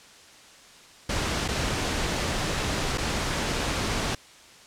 pink noise with dropouts, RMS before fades -27 dBFS, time 1.09-4.15 s, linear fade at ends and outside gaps 5 ms, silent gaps 1.48-1.485 / 2.976-2.98 s, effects white hiss -50 dBFS RMS until 4.66 s + low-pass 7000 Hz 12 dB/octave

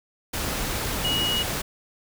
sine tone in noise, 2900 Hz, F#7, 35 cents flat, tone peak -23 dBFS, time 1.04-1.43 s, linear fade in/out 10 ms, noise pink, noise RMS -28 dBFS, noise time 0.33-1.62 s, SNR +2 dB, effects none

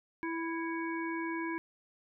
harmonic tone with a mistuned harmonic, 330 Hz, E4, 2 cents sharp, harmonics 1 / 3 / 5 / 7, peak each -35 / -40 / -42 / -43 dBFS, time 0.23-1.58 s, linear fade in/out 0 ms, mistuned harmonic 7, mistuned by -52 cents, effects none

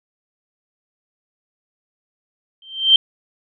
sine tone with exponential growth, 3136 Hz, G7, in tune, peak -4 dBFS, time 2.62-2.96 s, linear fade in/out 2 ms, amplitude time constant 72 ms, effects none

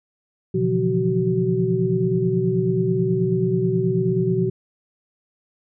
sine tone cluster, 123.5 / 142.5 / 169.8 / 179.1 / 377 Hz, B2 / C#3 / F3 / F3 / F#4, 0 / +48 / -48 / +44 / +32 cents, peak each -24 / -29 / -25 / -24 / -21 dBFS, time 0.54-4.5 s, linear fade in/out 10 ms, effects none

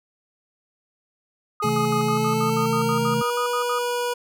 sine tone bursts, 1238 Hz, D#6, 9 cents flat, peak -24 dBFS, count 14, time 1.6-3.785 s, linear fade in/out 2 ms, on 92 ms, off 69 ms
25% pulse tone with pitch glide, 422.6 to 485.4 Hz, G#4 to B4, +30 to -30 cents, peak -19 dBFS, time 1.62-4.14 s, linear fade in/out 10 ms, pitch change +240 cents, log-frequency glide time 2.03-3.39 s
sine chord, A minor, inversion first, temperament equal with one note detuned, 130.81 / 161.05 / 220 Hz, C3 / E3 / A3, 0 / -40 / 0 cents, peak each -27 / -29 / -25 dBFS, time 1.64-3.22 s, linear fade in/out 5 ms
effects none

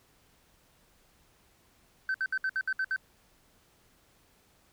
sine tone bursts, 1538 Hz, G6, 33 cents flat, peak -25 dBFS, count 8, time 2.09-2.962 s, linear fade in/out 2 ms, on 53 ms, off 64 ms, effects tanh soft clip ceiling -25 dBFS + pink hiss -65 dBFS RMS until 4.72 s

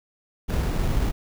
brown noise with sample-and-hold, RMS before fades -23 dBFS, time 0.48-1.12 s, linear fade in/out 20 ms, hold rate 3150 Hz, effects none

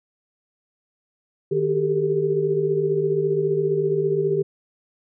sine tone cluster, 154.6 / 381.2 / 396.1 / 445 Hz, D#3 / G4 / G4 / A4, -11 / -48 / +18 / +20 cents, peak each -27 / -29 / -20 / -27 dBFS, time 1.51-4.43 s, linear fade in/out 10 ms, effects none

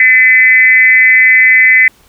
sine tone with frequency modulation, 2031 Hz, B6, 48 cents sharp, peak -3 dBFS, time 0-1.88 s, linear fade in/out 2 ms, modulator 247 Hz, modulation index 0.67, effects pink hiss -47 dBFS RMS until 2.08 s

